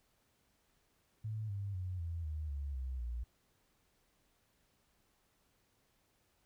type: tone with pitch steps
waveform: sine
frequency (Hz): 108.7 / 99.68 / 91.41 / 83.82 / 76.86 / 70.48 / 64.63 / 59.27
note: A2 / G2 / F#2 / E2 / D#2 / C#2 / C2 / A#1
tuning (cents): -21 / +29 / -20 / +29 / -21 / +29 / -21 / +29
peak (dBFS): -37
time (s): 1.24-3.24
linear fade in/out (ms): 10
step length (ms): 250
effects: pink hiss -75 dBFS RMS until 6.45 s